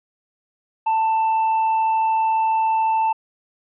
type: tone with tanh clipping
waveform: sine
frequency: 887 Hz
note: A5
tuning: 14 cents sharp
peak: -17 dBFS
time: 0.86-3.13 s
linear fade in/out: 10 ms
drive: 3 dB
effects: resampled to 8000 Hz